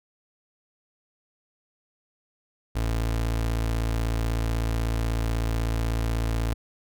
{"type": "tone", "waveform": "30% pulse", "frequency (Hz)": 56.2, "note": "A1", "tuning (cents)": 37, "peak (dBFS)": -21, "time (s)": [2.75, 6.54], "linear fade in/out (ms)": 10, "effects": []}